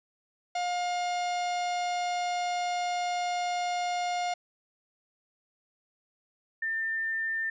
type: tone pair in turn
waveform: 45% pulse / sine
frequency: 711 / 1796.8 Hz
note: F5 / A6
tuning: +31 / +36 cents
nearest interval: octave + major third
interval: 1605 cents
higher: second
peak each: -28 dBFS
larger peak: neither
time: 0.55-4.34 / 6.62-7.5 s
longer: first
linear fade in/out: 5 ms
effects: resampled to 16000 Hz